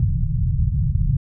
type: low-pass noise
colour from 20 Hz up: white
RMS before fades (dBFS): -19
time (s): 0-1.17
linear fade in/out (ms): 2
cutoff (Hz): 150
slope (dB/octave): 48
effects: none